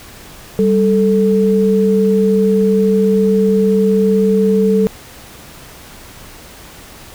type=tone pair together; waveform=sine; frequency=195.81 / 440 Hz; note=G3 / A4; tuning=-2 / 0 cents; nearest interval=octave + major second; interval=1402 cents; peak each=-12 dBFS; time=0.59-4.87 s; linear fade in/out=0 ms; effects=pink hiss -37 dBFS RMS until 7.14 s